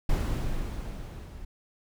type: noise with level ramp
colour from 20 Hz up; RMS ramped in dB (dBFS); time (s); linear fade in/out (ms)
brown; -25 to -43; 0.09-1.45; 5
effects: none